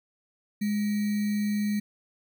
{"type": "tone with sample-and-hold", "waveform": "sine", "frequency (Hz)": 207.7, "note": "G#3", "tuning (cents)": 0, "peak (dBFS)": -24, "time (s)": [0.61, 1.8], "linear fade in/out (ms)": 10, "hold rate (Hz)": 2100, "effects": []}